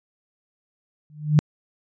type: tone with exponential growth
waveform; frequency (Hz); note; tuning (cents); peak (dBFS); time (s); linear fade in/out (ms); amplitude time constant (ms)
sine; 150.9; D3; +47; -9; 1.1-1.39; 0; 63
effects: resampled to 16000 Hz